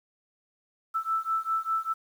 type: beating tone pair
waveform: sine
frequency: 1318.5 / 1323.5 Hz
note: E6 / E6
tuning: 0 / +7 cents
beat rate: 5 Hz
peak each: -29 dBFS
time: 0.94-1.94 s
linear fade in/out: 20 ms
effects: 9-bit